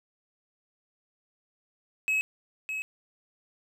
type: tone with echo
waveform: triangle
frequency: 2567 Hz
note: E7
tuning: 47 cents flat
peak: -22 dBFS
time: 2.08-2.21 s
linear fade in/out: 0 ms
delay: 610 ms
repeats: 1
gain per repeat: -7 dB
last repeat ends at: 2.82 s
effects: none